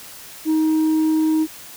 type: tone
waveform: sine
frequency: 314.3 Hz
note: D#4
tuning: 18 cents sharp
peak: -12 dBFS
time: 0.45-1.47 s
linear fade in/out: 50 ms
effects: tanh soft clip ceiling -14 dBFS + white hiss -39 dBFS RMS until 1.76 s